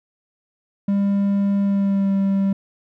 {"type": "tone with pitch glide", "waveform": "triangle", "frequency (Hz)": [199.6, 195.72], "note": ["G3", "G3"], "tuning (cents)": [32, -2], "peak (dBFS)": -14, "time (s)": [0.88, 2.53], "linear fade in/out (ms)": 5, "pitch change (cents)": -34, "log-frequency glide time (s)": [1.61, 2.13], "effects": []}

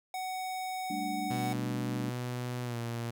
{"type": "tone", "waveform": "square", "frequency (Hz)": 747, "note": "F#5", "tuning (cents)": 16, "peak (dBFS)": -35, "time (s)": [0.14, 1.53], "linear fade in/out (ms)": 2}
{"type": "chord", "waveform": "sine", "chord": "G suspended second", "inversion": "none", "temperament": "just", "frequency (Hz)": [196, 220.5, 294], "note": ["G3", "A3", "D4"], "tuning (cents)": [0, 4, 2], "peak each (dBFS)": [-39, -40, -37], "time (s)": [0.9, 2.1], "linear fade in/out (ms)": 5}
{"type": "tone with pitch glide", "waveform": "sawtooth", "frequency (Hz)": [123.47, 117.62], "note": ["B2", "A#2"], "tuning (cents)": [0, 16], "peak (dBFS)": -30, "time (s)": [1.3, 3.11], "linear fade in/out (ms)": 10, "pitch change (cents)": -84, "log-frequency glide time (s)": [2.64, 2.77]}
{"effects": []}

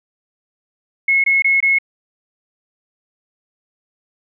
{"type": "tone bursts", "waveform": "sine", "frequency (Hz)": 2178, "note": "C#7", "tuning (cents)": -31, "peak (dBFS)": -11, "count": 4, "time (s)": [1.08, 1.786], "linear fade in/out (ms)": 5, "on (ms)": 160, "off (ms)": 22, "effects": []}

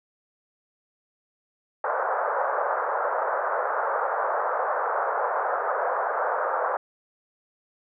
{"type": "band-pass noise", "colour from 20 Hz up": "pink", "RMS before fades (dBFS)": -26, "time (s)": [1.84, 6.77], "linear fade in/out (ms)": 2, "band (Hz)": [490, 1500], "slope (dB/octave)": 48, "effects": []}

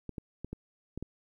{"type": "clicks", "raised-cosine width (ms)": 3, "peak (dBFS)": -25, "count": 6, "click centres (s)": [0.093, 0.182, 0.446, 0.53, 0.976, 1.026], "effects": ["11-bit"]}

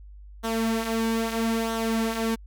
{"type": "tone with flanger", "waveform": "sawtooth", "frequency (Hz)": 226, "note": "A3", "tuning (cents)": 47, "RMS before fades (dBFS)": -26, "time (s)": [0.43, 2.36], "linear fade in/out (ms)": 20, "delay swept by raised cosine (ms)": [0.41, 6.01], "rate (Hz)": 0.77, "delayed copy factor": -0.55, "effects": ["added 50 Hz sine -42 dBFS peak until 2.46 s"]}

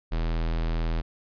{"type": "tone", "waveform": "square", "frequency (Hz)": 41.02, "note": "E1", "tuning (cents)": -8, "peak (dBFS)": -25, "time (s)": [0.11, 1.02], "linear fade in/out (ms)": 20, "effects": ["resampled to 11025 Hz"]}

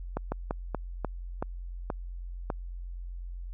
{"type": "slowing click train", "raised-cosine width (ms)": 1, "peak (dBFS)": -16, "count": 8, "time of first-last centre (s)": [0.17, 2.502], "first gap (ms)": 150, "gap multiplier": 1.26, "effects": ["added 44 Hz sine -36 dBFS peak until 3.53 s"]}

